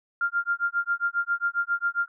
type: tone with tremolo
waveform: sine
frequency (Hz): 1396.9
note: F6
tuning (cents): 0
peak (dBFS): -20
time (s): 0.21-2.08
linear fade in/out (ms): 2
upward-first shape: sine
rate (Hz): 7.4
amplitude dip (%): 100
effects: none